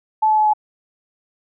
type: tone with pitch steps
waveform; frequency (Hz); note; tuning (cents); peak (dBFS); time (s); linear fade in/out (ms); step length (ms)
sine; 868 / 862 / 856 / 850.1; A5 / A5 / A5 / G#5; -24 / -36 / -48 / +40; -12; 0.22-0.536; 10; 79
effects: none